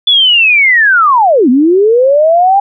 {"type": "linear two-way sweep", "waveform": "sine", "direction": "down then up", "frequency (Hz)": [3475, 236.6, 809], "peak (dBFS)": -4, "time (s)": [0.07, 2.6], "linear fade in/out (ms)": 5, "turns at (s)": 1.49, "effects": []}